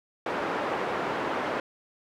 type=band-pass noise; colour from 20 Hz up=pink; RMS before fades=-30 dBFS; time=0.26-1.6 s; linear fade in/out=2 ms; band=350 to 1500 Hz; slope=12 dB/octave; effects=none